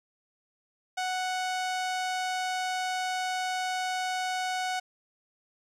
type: tone with low-pass filter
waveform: sawtooth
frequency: 740 Hz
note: F#5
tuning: in tune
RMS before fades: -31 dBFS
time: 0.97-4.8 s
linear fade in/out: 10 ms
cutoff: 7600 Hz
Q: 0.87
effects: 11-bit